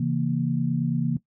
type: chord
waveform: sine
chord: A# diminished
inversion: first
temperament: equal with one note detuned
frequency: 135.5 / 164.81 / 233.1 Hz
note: C#3 / E3 / A#3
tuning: -39 / 0 / 0 cents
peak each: -26 dBFS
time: 0-1.17 s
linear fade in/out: 5 ms
effects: noise-tail reverb RT60 0.1 s tail -17 dB re dry